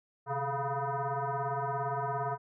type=tone with frequency modulation; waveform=sine; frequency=130.81 Hz; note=C3; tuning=in tune; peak=-30 dBFS; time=0.26-2.38 s; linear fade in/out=50 ms; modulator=279 Hz; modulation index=4.1; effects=none